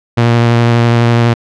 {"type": "tone with vibrato", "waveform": "sawtooth", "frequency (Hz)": 117.8, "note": "A#2", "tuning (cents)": 19, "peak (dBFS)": -3, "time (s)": [0.17, 1.34], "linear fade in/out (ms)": 10, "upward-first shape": "triangle", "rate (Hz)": 12, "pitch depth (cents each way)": 18, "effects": ["low-pass 4000 Hz 12 dB/octave"]}